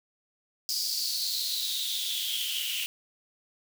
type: noise with high-pass filter sweep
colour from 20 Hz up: white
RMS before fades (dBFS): -31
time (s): 0.69-2.86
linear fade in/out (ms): 0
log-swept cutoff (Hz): 5000 to 2800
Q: 8.2
effects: none

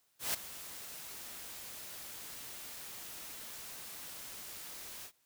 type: noise with ADSR envelope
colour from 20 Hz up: white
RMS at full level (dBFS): -32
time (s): 0.19-5.12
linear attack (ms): 150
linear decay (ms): 10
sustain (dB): -15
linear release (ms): 75
effects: white hiss -74 dBFS RMS until 5.25 s

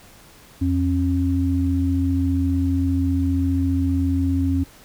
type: tone pair together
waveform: sine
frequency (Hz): 85.39 / 271.1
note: F2 / C#4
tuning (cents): -38 / -38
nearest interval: octave + minor sixth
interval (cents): 2000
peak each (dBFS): -20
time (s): 0.61-4.64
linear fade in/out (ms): 10
effects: pink hiss -48 dBFS RMS until 4.84 s

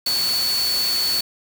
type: tone in noise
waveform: sine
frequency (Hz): 4442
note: C#8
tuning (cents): +3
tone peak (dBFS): -19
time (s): 0.06-1.21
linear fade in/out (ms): 5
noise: white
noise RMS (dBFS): -27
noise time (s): 0.06-1.21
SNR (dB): +5
effects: none

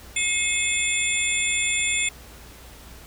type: tone cluster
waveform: sine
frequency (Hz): 2156 / 2561 / 3453 / 7210 / 9070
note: C#7 / D#7 / A7 / A8 / C#9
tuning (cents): -49 / +49 / -33 / +41 / +39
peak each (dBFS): -26 / -27 / -29 / -26 / -31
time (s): 0.16-2.09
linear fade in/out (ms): 5
effects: added 60 Hz sine -46 dBFS peak until 3.06 s + pink hiss -46 dBFS RMS until 3.06 s

